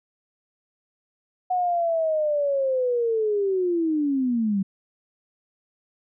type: linear sweep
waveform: sine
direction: down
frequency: 737 to 188.3 Hz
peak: -20 dBFS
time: 1.5-4.63 s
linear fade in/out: 10 ms
effects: none